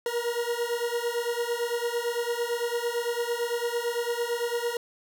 40% pulse beating tone pair, 470 / 478.9 Hz, A#4 / A#4, +14 / +47 cents, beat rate 8.9 Hz, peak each -29 dBFS, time 0.06-4.77 s, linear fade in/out 2 ms, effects none

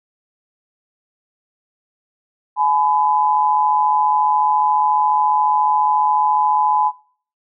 sine tone pair together, 848 / 1002.3 Hz, G#5 / B5, +36 / +25 cents, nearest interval minor third, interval 289 cents, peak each -16 dBFS, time 2.56-6.92 s, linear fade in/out 50 ms, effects noise-tail reverb RT60 0.5 s tail -22 dB re dry

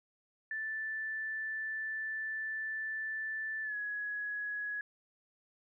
sine tone with pitch glide, 1760 to 1677.6 Hz, A6 to G#6, 0 to +17 cents, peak -35 dBFS, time 0.51-4.81 s, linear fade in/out 2 ms, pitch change -83 cents, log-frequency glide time 3.63-3.76 s, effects none

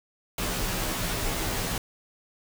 pink noise with comb filter, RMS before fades -29 dBFS, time 0.38-1.78 s, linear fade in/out 2 ms, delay 14 ms, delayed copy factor -0.9, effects none

